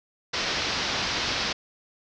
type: low-pass noise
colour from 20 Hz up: white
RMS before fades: -28 dBFS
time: 0.33-1.53 s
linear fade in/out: 10 ms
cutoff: 5500 Hz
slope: 48 dB/octave
effects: none